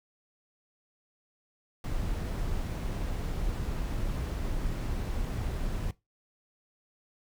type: noise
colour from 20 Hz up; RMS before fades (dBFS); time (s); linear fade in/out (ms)
brown; -32; 1.84-5.91; 2
effects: noise-tail reverb RT60 0.2 s tail -19 dB re dry